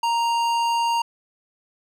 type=tone with tanh clipping; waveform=sine; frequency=932.3 Hz; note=A#5; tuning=in tune; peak=-21 dBFS; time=0.03-1.02 s; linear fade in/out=5 ms; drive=16 dB; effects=none